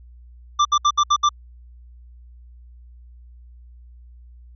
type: tone bursts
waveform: square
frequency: 1180 Hz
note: D6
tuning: 8 cents sharp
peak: -14 dBFS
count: 6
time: 0.59-1.292 s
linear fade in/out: 10 ms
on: 62 ms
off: 66 ms
effects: added 60 Hz sine -42 dBFS peak until 4.55 s + resampled to 16000 Hz